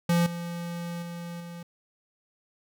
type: tone with level steps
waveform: square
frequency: 171.6 Hz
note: F3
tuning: 30 cents flat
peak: -21 / -33 / -36 / -39 dBFS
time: 0.09-1.63 s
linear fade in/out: 5 ms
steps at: 0.26 / 1.02 / 1.4 s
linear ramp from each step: 5 ms
effects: none